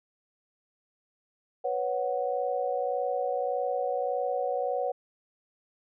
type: chord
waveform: sine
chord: B suspended second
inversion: none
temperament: just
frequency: 493.9 / 555.6 / 740.8 Hz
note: B4 / C#5 / F#5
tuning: 0 / +4 / +2 cents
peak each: -31 dBFS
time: 1.64-4.92 s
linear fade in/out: 10 ms
effects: none